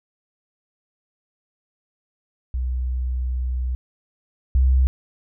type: tone pair in turn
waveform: sine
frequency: 62.8 / 64.83 Hz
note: B1 / C2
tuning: +30 / -15 cents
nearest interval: minor second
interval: 55 cents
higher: second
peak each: -21 / -13 dBFS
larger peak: second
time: 2.54-3.75 / 4.55-4.87 s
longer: first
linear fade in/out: 0 ms
effects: none